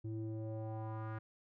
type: tone with low-pass filter sweep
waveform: square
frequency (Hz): 110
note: A2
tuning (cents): 0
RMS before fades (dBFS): -42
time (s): 0.04-1.19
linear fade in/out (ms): 10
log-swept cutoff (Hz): 270 to 1500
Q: 2.7
effects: none